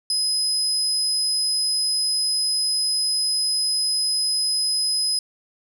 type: tone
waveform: 35% pulse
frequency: 5050 Hz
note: D#8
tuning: 25 cents sharp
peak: -17 dBFS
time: 0.1-5.19 s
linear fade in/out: 2 ms
effects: none